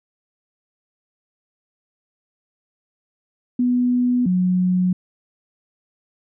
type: tone pair in turn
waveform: sine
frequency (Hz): 246.9 / 182.26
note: B3 / F#3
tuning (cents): 0 / -26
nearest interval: perfect fourth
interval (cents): 526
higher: first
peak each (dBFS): -15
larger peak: neither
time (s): 3.59-4.26 / 4.26-4.93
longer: neither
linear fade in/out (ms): 5
effects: none